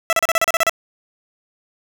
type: tone bursts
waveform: 15% pulse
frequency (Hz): 660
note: E5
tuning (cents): +2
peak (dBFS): -7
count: 10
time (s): 0.1-0.695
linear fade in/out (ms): 0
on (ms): 28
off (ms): 35
effects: none